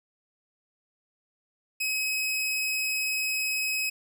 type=tone; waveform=sawtooth; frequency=2547 Hz; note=D#7; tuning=40 cents sharp; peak=-23 dBFS; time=1.8-3.9 s; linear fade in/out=10 ms; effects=none